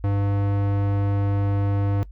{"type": "tone with low-pass filter", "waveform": "square", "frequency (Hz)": 100.2, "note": "G2", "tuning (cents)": 38, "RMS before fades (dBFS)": -22, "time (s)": [0.04, 2.03], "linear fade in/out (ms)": 0, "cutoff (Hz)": 1300, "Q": 0.53, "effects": ["noise-tail reverb RT60 0.1 s tail -20 dB re dry", "added 50 Hz sine -38 dBFS peak until 2.11 s"]}